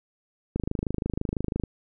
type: click train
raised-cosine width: 3 ms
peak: -14 dBFS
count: 29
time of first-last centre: 0.56-1.637 s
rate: 26 Hz
effects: none